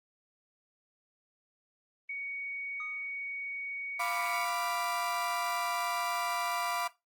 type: tone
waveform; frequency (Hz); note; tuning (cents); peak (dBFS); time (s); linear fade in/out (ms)
sine; 2238; C#7; +16; -35; 2.09-4.45; 5
type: tone with exponential decay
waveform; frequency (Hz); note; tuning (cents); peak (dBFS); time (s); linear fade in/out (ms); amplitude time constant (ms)
triangle; 1242; D#6; -3; -39; 2.8-3.18; 2; 82
type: chord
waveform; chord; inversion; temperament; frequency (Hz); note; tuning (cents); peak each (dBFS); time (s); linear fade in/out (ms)
35% pulse; B diminished; second; equal; 698.5 / 987.8 / 1174.7; F5 / B5 / D6; 0 / 0 / 0; -34; 3.99-6.88; 10
effects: noise-tail reverb RT60 0.2 s tail -17 dB re dry + Opus 24 kbps